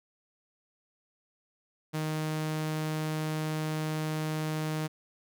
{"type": "tone", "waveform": "sawtooth", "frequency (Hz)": 155.56, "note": "D#3", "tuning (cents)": 0, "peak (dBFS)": -26, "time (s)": [1.93, 4.88], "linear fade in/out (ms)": 20, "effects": []}